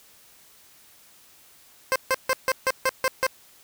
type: tone bursts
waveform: 15% pulse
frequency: 523.3 Hz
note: C5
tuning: in tune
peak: -13 dBFS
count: 8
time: 1.92-3.266 s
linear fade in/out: 0 ms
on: 37 ms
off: 150 ms
effects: white hiss -54 dBFS RMS until 3.63 s